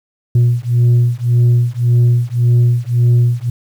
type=beating tone pair; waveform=sine; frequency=119.5 / 121.3 Hz; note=A#2 / B2; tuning=+43 / -31 cents; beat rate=1.8 Hz; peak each=-10 dBFS; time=0.35-3.5 s; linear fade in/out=5 ms; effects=tanh soft clip ceiling -6 dBFS + 7-bit